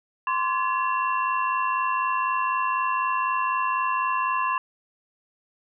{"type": "tone cluster", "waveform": "sine", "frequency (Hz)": [1039, 1143, 1699, 2725], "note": ["C6", "D6", "G#6", "F7"], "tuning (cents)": [-12, -47, 39, -43], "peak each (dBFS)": [-23, -31, -32, -32], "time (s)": [0.27, 4.58], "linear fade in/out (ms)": 2, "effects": []}